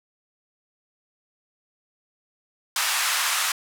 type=band-pass noise; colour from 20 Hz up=pink; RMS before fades=-24 dBFS; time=2.76-3.52 s; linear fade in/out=2 ms; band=1000 to 13000 Hz; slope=24 dB/octave; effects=none